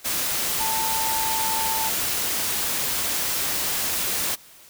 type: tone in noise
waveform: sine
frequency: 889 Hz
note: A5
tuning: 18 cents sharp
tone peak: -26 dBFS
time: 0.59-1.9 s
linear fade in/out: 20 ms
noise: white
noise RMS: -25 dBFS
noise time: 0.04-4.36 s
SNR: -4 dB
effects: white hiss -49 dBFS RMS until 4.69 s